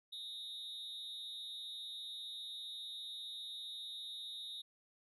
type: tone with amplitude modulation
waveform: triangle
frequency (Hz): 3729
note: A#7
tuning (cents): 0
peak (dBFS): -39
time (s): 0.12-4.62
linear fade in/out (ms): 10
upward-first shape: sine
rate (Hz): 265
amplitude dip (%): 80
effects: resampled to 32000 Hz